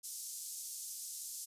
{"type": "band-pass noise", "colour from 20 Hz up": "pink", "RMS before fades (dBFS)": -45, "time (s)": [0.03, 1.46], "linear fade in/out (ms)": 20, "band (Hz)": [5800, 13000], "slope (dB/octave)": 24, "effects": ["resampled to 32000 Hz"]}